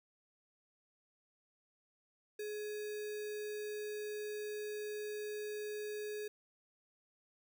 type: tone with sample-and-hold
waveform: sine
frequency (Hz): 421.3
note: G#4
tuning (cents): +25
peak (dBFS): -39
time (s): 2.39-6.28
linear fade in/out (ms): 5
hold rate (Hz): 2100
effects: none